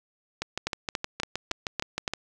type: two click trains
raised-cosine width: 0.2 ms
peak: -10 / -12 dBFS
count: 6 / 12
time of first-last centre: 0.67-2.078 / 0.42-2.136 s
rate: 3.55 / 6.41 Hz
effects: none